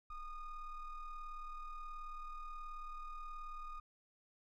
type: ring-modulated tone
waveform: triangle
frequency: 622.3 Hz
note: D#5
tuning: in tune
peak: -39 dBFS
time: 0.1-3.8 s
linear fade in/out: 5 ms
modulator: 603 Hz
effects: none